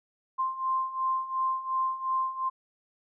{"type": "beating tone pair", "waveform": "sine", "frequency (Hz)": [1046.5, 1049.3], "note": ["C6", "C6"], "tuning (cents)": [0, 5], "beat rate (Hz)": 2.8, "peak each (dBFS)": [-32, -28], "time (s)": [0.38, 2.5], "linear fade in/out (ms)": 20, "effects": []}